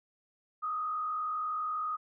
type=tone with frequency modulation; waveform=sine; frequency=1244 Hz; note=D#6; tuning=1 cent flat; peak=-31 dBFS; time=0.62-1.97 s; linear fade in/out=20 ms; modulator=47.7 Hz; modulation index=0.6; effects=none